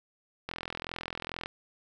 click train, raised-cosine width 0.3 ms, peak -19 dBFS, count 42, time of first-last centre 0.49-1.459 s, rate 42.3 Hz, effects none

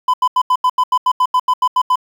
triangle tone bursts, 1007 Hz, B5, 33 cents sharp, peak -8 dBFS, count 14, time 0.08-1.957 s, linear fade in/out 5 ms, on 57 ms, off 83 ms, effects 7-bit

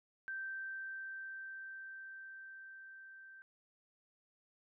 sine tone with level ramp, 1561 Hz, G6, 8 cents flat, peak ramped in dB -39 to -53 dBFS, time 0.28-3.42 s, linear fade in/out 0 ms, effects none

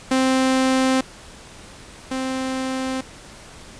sawtooth tone pair in turn, 261.6 / 261.6 Hz, C4 / C4, 0 / 0 cents, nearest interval unison, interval 0 cents, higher neither, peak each -12 / -19 dBFS, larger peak first, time 0.11-1.01 / 2.11-3.01 s, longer neither, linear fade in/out 5 ms, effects pink hiss -42 dBFS RMS until 3.79 s + resampled to 22050 Hz

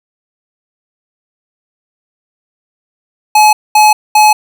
square tone bursts, 851 Hz, G#5, 42 cents sharp, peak -4 dBFS, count 3, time 3.35-4.33 s, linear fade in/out 5 ms, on 180 ms, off 220 ms, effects none

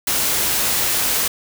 white noise, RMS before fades -19 dBFS, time 0.07-1.28 s, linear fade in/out 5 ms, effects none

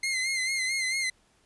sawtooth tone with vibrato, 2093 Hz, C7, in tune, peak -23 dBFS, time 0.03-1.1 s, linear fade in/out 5 ms, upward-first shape sine, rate 4.5 Hz, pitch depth 54 cents each way, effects pink hiss -65 dBFS RMS until 1.45 s + resampled to 24000 Hz

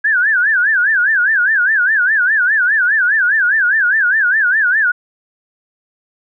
sine tone with vibrato, 1600 Hz, G6, 35 cents sharp, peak -10 dBFS, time 0.04-4.92 s, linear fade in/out 10 ms, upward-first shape sine, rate 4.9 Hz, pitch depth 200 cents each way, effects none

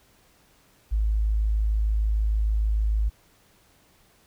sine tone, 53.3 Hz, G#1, 46 cents sharp, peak -20 dBFS, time 0.91-3.1 s, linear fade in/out 20 ms, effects pink hiss -60 dBFS RMS until 4.26 s

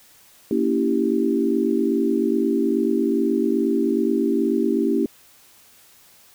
sine chord, A# diminished seventh, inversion none, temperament equal with one note detuned, 233.1 / 282.2 / 329.6 / 392 Hz, A#3 / C#4 / E4 / G4, 0 / +31 / 0 / 0 cents, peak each -23 dBFS, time 0.51-5.06 s, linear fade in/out 2 ms, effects white hiss -52 dBFS RMS until 6.34 s

